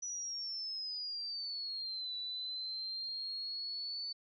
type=exponential two-way sweep; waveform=sine; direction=down then up; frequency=5920 to 3951 to 4518 Hz; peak=-38 dBFS; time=0.02-4.13 s; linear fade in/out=10 ms; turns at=2.16 s; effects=none